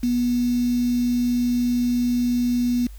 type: tone with quantisation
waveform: sine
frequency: 243.6 Hz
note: B3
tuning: 24 cents flat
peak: -18 dBFS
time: 0.03-2.87 s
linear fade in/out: 5 ms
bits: 6
effects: added 50 Hz sine -36 dBFS peak until 2.98 s + white hiss -54 dBFS RMS until 2.98 s